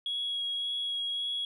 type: tone with vibrato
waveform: sine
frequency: 3322 Hz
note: G#7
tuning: in tune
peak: -29 dBFS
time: 0.06-1.45 s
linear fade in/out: 2 ms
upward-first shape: sine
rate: 1.8 Hz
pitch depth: 11 cents each way
effects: tanh soft clip ceiling -26 dBFS